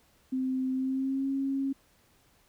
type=tone with pitch glide; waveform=sine; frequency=260 to 272 Hz; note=C4 to C#4; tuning=-11 to -33 cents; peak=-27 dBFS; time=0.32-1.73 s; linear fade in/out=10 ms; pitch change=+78 cents; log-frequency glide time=0.73-1.28 s; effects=pink hiss -65 dBFS RMS until 2.48 s